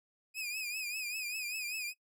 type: tone with vibrato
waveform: sawtooth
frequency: 2489 Hz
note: D#7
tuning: in tune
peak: -33 dBFS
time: 0.34-1.94 s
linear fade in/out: 50 ms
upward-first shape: triangle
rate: 5.1 Hz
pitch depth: 99 cents each way
effects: noise-tail reverb RT60 0.1 s tail -21 dB re dry